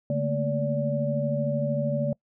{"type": "tone cluster", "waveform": "sine", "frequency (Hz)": [143.4, 219.5, 232.5, 578], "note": ["D3", "A3", "A#3", "D5"], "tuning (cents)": [-41, -4, -4, -28], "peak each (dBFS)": [-27, -32, -33, -27], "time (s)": [0.1, 2.13], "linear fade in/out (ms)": 2, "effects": ["noise-tail reverb RT60 0.1 s tail -25 dB re dry"]}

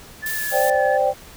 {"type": "tone with vibrato", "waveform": "sine", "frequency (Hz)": 1733, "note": "A6", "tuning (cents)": -27, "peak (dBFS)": -25, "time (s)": [0.22, 0.98], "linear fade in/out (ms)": 20, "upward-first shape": "triangle", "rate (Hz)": 2.7, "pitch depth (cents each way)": 26}
{"type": "noise", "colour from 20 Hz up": "blue", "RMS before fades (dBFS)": -28, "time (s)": [0.26, 0.7], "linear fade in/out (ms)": 2}
{"type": "chord", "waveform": "sine", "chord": "C suspended second", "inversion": "none", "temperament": "equal", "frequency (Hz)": [523.3, 587.3, 784], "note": ["C5", "D5", "G5"], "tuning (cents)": [0, 0, 0], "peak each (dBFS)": -20, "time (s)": [0.51, 1.14], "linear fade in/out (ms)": 50}
{"effects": ["pink hiss -43 dBFS RMS until 1.36 s"]}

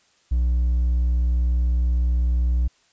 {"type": "tone with hard clipping", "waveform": "sine", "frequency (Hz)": 61, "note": "B1", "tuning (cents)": -21, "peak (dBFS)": -18, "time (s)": [0.31, 2.68], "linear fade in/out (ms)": 10, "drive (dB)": 2, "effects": ["white hiss -61 dBFS RMS until 2.92 s", "resampled to 16000 Hz"]}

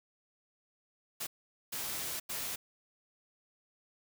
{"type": "noise bursts at uneven times", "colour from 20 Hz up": "white", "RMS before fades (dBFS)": -38, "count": 3, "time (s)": [[1.2, 1.27], [1.72, 2.2], [2.29, 2.56]], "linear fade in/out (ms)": 10, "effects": []}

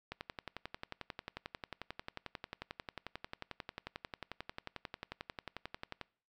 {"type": "click train", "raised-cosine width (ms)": 0.3, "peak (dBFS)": -25, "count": 67, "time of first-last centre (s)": [0.12, 6.013], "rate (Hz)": 11.2, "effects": ["noise-tail reverb RT60 0.5 s tail -24 dB re dry"]}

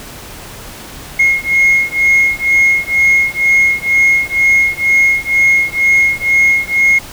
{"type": "beating tone pair", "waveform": "sine", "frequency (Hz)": [2153, 2155.1], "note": ["C7", "C#7"], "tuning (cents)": [49, -49], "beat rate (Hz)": 2.1, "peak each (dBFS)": -10, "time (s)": [1.19, 6.99], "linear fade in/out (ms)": 10, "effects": ["tanh soft clip ceiling -4 dBFS", "pink hiss -31 dBFS RMS until 7.12 s"]}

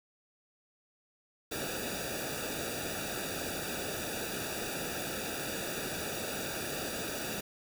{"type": "noise with comb filter", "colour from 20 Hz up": "pink", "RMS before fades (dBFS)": -37, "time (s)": [1.51, 7.41], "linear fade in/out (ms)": 10, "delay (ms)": 0.95, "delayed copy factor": -0.95, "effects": []}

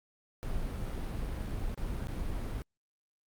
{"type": "noise with dropouts", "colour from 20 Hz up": "brown", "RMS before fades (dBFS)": -35, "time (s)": [0.43, 2.62], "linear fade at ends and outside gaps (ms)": 0, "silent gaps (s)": [[1.744, 1.776], [2.07, 2.083]], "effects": ["Opus 48 kbps"]}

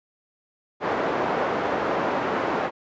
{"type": "band-pass noise", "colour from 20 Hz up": "pink", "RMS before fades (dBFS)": -25, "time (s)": [0.8, 2.71], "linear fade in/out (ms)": 50, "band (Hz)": [350, 1200], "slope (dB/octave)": 12, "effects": ["resampled to 16000 Hz"]}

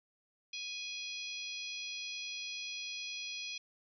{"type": "harmonic tone", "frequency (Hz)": 830.6, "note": "G#5", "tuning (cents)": 0, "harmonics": [3, 4, 5, 6, 7], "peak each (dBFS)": [-43, -45, -47, -49, -50], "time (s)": [0.53, 3.58], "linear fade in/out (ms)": 5, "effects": []}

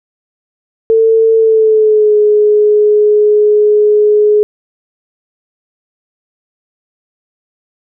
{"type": "tone with pitch glide", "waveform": "sine", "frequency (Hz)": [447.9, 420.3], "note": ["A4", "G#4"], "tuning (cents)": [31, 21], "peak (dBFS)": -5, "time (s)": [0.9, 4.43], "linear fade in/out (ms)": 0, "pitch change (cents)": -110, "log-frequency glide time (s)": [1.37, 2.16], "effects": []}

